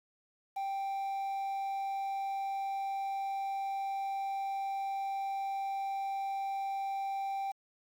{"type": "tone with quantisation", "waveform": "triangle", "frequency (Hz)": 784, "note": "G5", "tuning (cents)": 0, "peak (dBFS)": -31, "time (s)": [0.56, 7.52], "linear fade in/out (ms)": 10, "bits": 9, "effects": ["AAC 64 kbps"]}